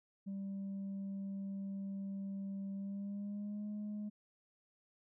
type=tone with pitch glide; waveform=sine; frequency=196 to 208.9 Hz; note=G3 to G#3; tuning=0 to +10 cents; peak=-37 dBFS; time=0.26-4.1 s; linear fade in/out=20 ms; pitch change=+110 cents; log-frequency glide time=2.74-3.67 s; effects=tanh soft clip ceiling -38 dBFS